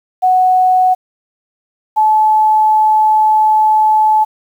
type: tone pair in turn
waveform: sine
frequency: 740 / 863.3 Hz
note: F#5 / A5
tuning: 0 / -33 cents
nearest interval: minor third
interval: 267 cents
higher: second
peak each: -7 dBFS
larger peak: neither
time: 0.22-0.95 / 1.96-4.25 s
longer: second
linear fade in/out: 20 ms
effects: 7-bit